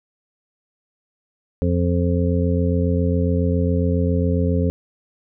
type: harmonic tone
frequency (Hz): 87.31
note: F2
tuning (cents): 0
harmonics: 1 / 2 / 3 / 5 / 6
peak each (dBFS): -19 / -22 / -24 / -26 / -27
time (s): 1.62-4.7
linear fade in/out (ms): 0
effects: none

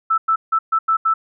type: tone bursts at uneven times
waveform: sine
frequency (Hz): 1318.5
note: E6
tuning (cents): 0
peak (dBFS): -13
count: 6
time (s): 0.1-0.18 / 0.28-0.36 / 0.52-0.59 / 0.72-0.79 / 0.88-0.97 / 1.05-1.14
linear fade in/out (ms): 10
effects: none

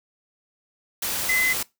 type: tone in noise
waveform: sine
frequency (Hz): 2035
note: C7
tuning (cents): -49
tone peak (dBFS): -19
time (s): 1.29-1.53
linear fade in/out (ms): 5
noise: white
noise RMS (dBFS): -27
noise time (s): 1.02-1.63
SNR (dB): +5
effects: noise-tail reverb RT60 0.2 s tail -21 dB re dry

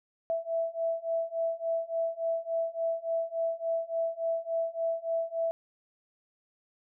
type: beating tone pair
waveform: sine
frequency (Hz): 659.3 / 662.8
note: E5 / E5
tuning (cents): 0 / +9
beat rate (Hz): 3.5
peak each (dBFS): -32 / -31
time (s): 0.3-5.51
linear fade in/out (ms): 0
effects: none

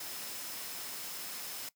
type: tone in noise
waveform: sine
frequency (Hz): 5190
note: E8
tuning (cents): -28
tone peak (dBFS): -51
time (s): 0-1.69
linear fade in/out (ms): 5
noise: white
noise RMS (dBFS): -42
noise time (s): 0-1.69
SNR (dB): -12
effects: noise-tail reverb RT60 0.1 s tail -19 dB re dry + high-pass 150 Hz 12 dB/octave

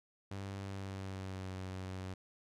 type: tone with pitch glide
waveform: sawtooth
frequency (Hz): 98 to 93.68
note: G2 to F#2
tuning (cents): 0 to +22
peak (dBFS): -37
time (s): 0.31-2.14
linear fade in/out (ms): 5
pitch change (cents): -78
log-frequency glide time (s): 0.65-1.54
effects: low-pass 8000 Hz 12 dB/octave

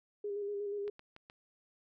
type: tone with vibrato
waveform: sine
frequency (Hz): 407.3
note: G#4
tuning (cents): -34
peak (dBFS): -35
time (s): 0.24-0.9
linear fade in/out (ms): 5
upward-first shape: square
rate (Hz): 8.3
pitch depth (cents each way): 24
type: clicks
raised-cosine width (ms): 0.3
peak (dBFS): -35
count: 4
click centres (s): 0.879 / 0.994 / 1.164 / 1.299
effects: none

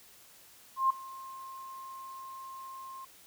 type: tone with ADSR envelope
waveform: sine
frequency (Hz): 1061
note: C6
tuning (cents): +24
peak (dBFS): -21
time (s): 0.76-3.05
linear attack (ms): 140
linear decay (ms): 7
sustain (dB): -21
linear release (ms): 6
effects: white hiss -57 dBFS RMS until 3.26 s

